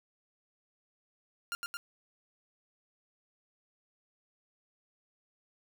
sawtooth tone with echo, 1396.9 Hz, F6, in tune, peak -30 dBFS, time 1.52-1.55 s, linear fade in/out 0 ms, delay 110 ms, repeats 2, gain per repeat -2 dB, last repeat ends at 1.77 s, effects none

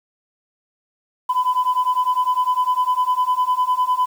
sine beating tone pair, 999 / 1008.9 Hz, B5 / B5, +20 / +37 cents, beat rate 9.9 Hz, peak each -18 / -17 dBFS, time 1.29-4.06 s, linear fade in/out 10 ms, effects tanh soft clip ceiling -12 dBFS + 7-bit

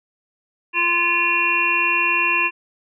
harmonic tone with a mistuned harmonic, 346.2 Hz, F4, 15 cents flat, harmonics 1 / 3 / 5 / 7 / 8, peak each -31 / -23 / -26 / -21 / -19 dBFS, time 0.73-2.51 s, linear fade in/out 50 ms, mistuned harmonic 8, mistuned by -24 cents, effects none

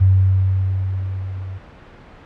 sine tone with level ramp, 94.9 Hz, F#2, 44 cents sharp, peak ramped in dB -8 to -27 dBFS, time 0-1.59 s, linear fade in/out 20 ms, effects pink hiss -42 dBFS RMS until 2.25 s + low-pass 2000 Hz 12 dB/octave

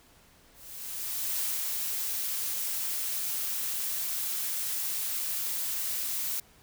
blue noise with ADSR envelope, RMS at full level -30 dBFS, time 0.53-6.4 s, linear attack 900 ms, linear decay 170 ms, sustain -2 dB, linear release 4 ms, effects pink hiss -59 dBFS RMS until 6.62 s

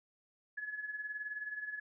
sine tone with tremolo, 1700 Hz, G#6, 40 cents sharp, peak -36 dBFS, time 0.57-1.8 s, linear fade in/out 10 ms, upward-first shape sine, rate 19 Hz, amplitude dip 65%, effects none

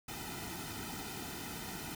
pink noise with comb filter, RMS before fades -43 dBFS, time 0.08-1.95 s, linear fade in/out 5 ms, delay 1.8 ms, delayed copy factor -0.85, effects none

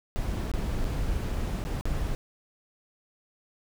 brown noise with dropouts, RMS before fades -29 dBFS, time 0.16-2.15 s, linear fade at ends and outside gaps 0 ms, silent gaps 0.515-0.538 / 0.843-0.85 / 1.64-1.65 / 1.811-1.855 s, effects none

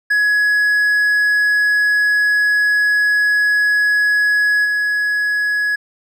triangle tone with level steps, 1680 Hz, G#6, 19 cents sharp, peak -10 / -13 dBFS, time 0.1-5.76 s, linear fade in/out 10 ms, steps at 4.64 s, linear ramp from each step 20 ms, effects none

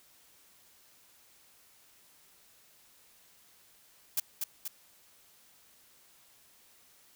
blue noise with echo, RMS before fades -29 dBFS, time 4.17-4.2 s, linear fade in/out 5 ms, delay 240 ms, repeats 2, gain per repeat -4 dB, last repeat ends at 4.68 s, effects white hiss -62 dBFS RMS until 7.15 s

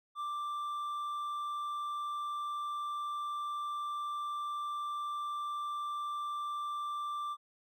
triangle tone with hard clipping, 1178 Hz, D6, 5 cents sharp, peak -36 dBFS, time 0.15-7.37 s, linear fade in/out 50 ms, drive 7 dB, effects none

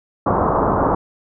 white low-pass noise, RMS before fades -17 dBFS, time 0.26-0.95 s, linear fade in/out 5 ms, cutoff 1200 Hz, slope 48 dB/octave, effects none

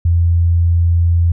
sine tone, 85.1 Hz, F2, 44 cents flat, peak -9 dBFS, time 0.05-1.32 s, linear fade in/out 5 ms, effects none

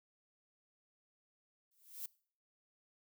violet noise with exponential growth, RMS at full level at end -40 dBFS, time 1.71-2.06 s, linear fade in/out 5 ms, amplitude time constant 75 ms, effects noise-tail reverb RT60 0.5 s tail -23 dB re dry

